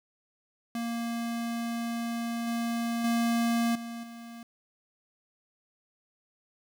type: tone with level steps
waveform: square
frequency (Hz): 233.1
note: A#3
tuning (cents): 0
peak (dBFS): -31 / -29 / -25 / -37 / -42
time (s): 0.75-4.43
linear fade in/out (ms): 2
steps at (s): 2.47 / 3.04 / 3.75 / 4.03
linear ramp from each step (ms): 5
effects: 10-bit